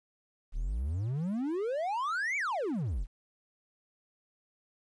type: exponential two-way sweep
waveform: triangle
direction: up then down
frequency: 32.7 to 2349 to 32.7 Hz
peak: -28 dBFS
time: 0.52-3.07 s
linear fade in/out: 50 ms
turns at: 2.37 s
effects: resampled to 22050 Hz + 11-bit